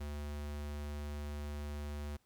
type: tone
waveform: square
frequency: 73.42 Hz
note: D2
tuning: in tune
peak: -40 dBFS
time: 0-2.17 s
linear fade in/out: 10 ms
effects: pink hiss -75 dBFS RMS until 2.25 s